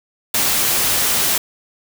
white noise, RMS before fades -17 dBFS, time 0.34-1.38 s, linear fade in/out 5 ms, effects none

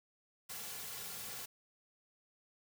white noise with comb filter, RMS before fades -45 dBFS, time 0.49-1.46 s, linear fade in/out 10 ms, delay 3.2 ms, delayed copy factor -0.7, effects none

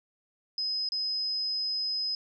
sine tone with dropouts, 5060 Hz, D#8, 28 cents sharp, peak -28 dBFS, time 0.58-2.15 s, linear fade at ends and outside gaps 2 ms, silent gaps 0.889-0.92 s, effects none

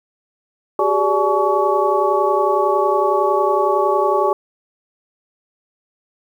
sine tone cluster, 379.4 / 410.3 / 583 / 854 / 1127 Hz, F#4 / G#4 / D5 / G#5 / C#6, +43 / -21 / -13 / +48 / +28 cents, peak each -20 dBFS, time 0.79-4.33 s, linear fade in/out 2 ms, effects 8-bit

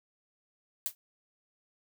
blue noise with exponential decay, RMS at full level -28 dBFS, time 0.86-0.95 s, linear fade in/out 0 ms, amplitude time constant 18 ms, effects none

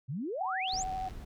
sine exponential sweep, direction up, 117.6 to 7902 Hz, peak -33 dBFS, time 0.08-0.84 s, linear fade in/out 20 ms
sine tone with vibrato, 753 Hz, F#5, 30 cents sharp, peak -33 dBFS, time 0.4-1.09 s, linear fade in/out 10 ms, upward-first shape sine, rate 13 Hz, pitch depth 18 cents each way
click train, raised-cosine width 0.2 ms, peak -36 dBFS, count 41, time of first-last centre 0.68-1.108 s, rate 93.4 Hz
brown noise, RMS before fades -43 dBFS, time 0.72-1.25 s, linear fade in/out 10 ms
effects none

